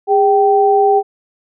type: tone pair together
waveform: sine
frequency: 408 / 777.4 Hz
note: G#4 / G5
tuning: -31 / -15 cents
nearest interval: major seventh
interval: 1116 cents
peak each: -11 dBFS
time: 0.07-1.03 s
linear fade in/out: 50 ms
effects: none